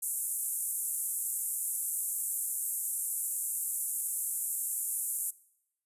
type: band-pass noise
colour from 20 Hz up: white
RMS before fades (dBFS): -34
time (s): 0.02-5.31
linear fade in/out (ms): 10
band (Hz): 7800 to 13000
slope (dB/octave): 48
effects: noise-tail reverb RT60 0.8 s tail -21 dB re dry + resampled to 32000 Hz